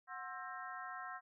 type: harmonic tone with a mistuned harmonic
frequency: 265.1 Hz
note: C4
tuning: 23 cents sharp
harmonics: 3 / 4 / 5 / 6 / 7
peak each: -50 / -49 / -49 / -51 / -53 dBFS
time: 0.07-1.21 s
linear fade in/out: 50 ms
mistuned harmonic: 3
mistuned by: -140 cents
effects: none

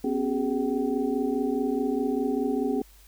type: tone cluster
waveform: sine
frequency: 248.2 / 273 / 381.6 / 417.2 / 763 Hz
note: B3 / C#4 / G4 / G#4 / G5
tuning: +9 / -26 / -47 / +8 / -47 cents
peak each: -29 / -28 / -33 / -29 / -37 dBFS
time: 0.04-2.82 s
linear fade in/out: 5 ms
effects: added 49 Hz sine -52 dBFS peak until 3.07 s + white hiss -57 dBFS RMS until 3.07 s

